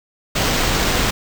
pink noise with sample-and-hold, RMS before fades -18 dBFS, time 0.35-1.11 s, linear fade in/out 10 ms, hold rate 11025 Hz, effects none

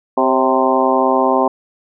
harmonic tone with a mistuned harmonic, 130.2 Hz, C3, 8 cents flat, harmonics 2 / 3 / 4 / 5 / 6 / 7 / 8, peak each -19 / -19 / -19 / -19 / -19 / -19 / -19 dBFS, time 0.17-1.48 s, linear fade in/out 5 ms, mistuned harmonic 4, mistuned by +52 cents, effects none

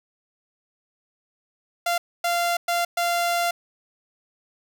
sawtooth tone bursts at uneven times, 692 Hz, F5, 16 cents flat, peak -17 dBFS, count 4, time 1.86-1.98 / 2.24-2.57 / 2.68-2.85 / 2.97-3.51 s, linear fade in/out 5 ms, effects none

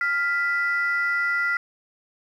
sine tone pair together, 1400 / 1982.4 Hz, F6 / B6, +4 / +6 cents, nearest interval tritone, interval 602 cents, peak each -22 / -23 dBFS, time 0.01-1.57 s, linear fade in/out 2 ms, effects tanh soft clip ceiling -15 dBFS + 9-bit

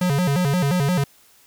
square tone with vibrato, 159.3 Hz, D#3, 41 cents sharp, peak -18 dBFS, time 0.01-1.04 s, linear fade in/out 5 ms, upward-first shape square, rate 5.7 Hz, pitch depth 220 cents each way, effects white hiss -54 dBFS RMS until 1.46 s

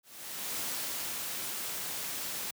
white noise with ADSR envelope, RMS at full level -35 dBFS, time 0.03-2.51 s, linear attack 560 ms, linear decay 570 ms, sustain -2 dB, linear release 7 ms, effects high-pass 100 Hz 12 dB/octave

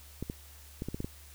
clicks, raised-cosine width 3 ms, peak -22 dBFS, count 7, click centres 0.226 / 0.299 / 0.821 / 0.886 / 0.945 / 1.004 / 1.045 s, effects added 72 Hz sine -52 dBFS peak until 1.34 s + white hiss -55 dBFS RMS until 1.34 s

